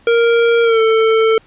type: tone with pitch glide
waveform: square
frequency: 466.2 to 445.1 Hz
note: A#4 to A4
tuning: 0 to +20 cents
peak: -10 dBFS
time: 0.07-1.38 s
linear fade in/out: 2 ms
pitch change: -80 cents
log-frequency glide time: 0.63-0.8 s
effects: pink hiss -49 dBFS RMS until 1.46 s + resampled to 8000 Hz